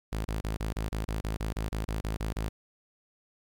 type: tone bursts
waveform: sawtooth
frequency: 53.8 Hz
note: A1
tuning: 38 cents flat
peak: -26 dBFS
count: 15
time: 0.12-2.49 s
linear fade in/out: 10 ms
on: 130 ms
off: 30 ms
effects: 11-bit